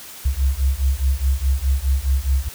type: beating tone pair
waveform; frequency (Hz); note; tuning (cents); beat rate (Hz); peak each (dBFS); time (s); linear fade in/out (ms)
sine; 64.9 / 69.7; C2 / C#2; -13 / +10; 4.8; -19; 0.25-2.49; 10
effects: white hiss -38 dBFS RMS until 2.54 s